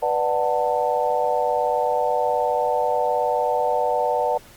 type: chord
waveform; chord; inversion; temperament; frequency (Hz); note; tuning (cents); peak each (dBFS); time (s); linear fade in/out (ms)
sine; B minor seventh; none; just; 493.9 / 592.7 / 740.8 / 889; B4 / D5 / F#5 / A5; 0 / +16 / +2 / +18; -24; 0.02-4.38; 10
effects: pink hiss -48 dBFS RMS until 4.56 s + Opus 32 kbps